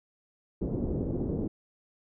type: low-pass noise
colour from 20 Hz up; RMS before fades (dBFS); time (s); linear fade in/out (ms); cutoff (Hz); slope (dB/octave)
white; -31; 0.61-1.48; 10; 390; 24
effects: none